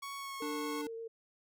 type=tone with pitch glide; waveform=sawtooth; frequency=1113 to 1093.2 Hz; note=C#6 to C#6; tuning=+7 to -24 cents; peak=-37 dBFS; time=0.02-0.82 s; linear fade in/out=10 ms; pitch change=-31 cents; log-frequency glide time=0.16-0.36 s
type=tone with vibrato; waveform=sine; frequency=455.3 Hz; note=A#4; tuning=41 cents flat; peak=-40 dBFS; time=0.4-1.08 s; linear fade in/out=10 ms; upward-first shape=sine; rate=8.6 Hz; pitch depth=10 cents each way
type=tone; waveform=square; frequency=294.9 Hz; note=D4; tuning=7 cents sharp; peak=-39 dBFS; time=0.42-0.87 s; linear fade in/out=2 ms
effects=none